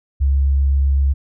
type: tone with vibrato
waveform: sine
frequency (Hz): 68.8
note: C#2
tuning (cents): -12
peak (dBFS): -12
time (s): 0.2-1.14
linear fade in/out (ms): 20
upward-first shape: triangle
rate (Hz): 7.8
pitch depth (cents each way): 10
effects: none